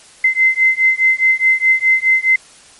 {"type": "beating tone pair", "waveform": "sine", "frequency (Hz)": [2064, 2068.8], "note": ["C7", "C7"], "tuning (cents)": [-24, -20], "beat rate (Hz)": 4.8, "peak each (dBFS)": -13, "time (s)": [0.24, 2.36], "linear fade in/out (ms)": 5, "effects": ["white hiss -43 dBFS RMS until 2.79 s", "MP3 48 kbps"]}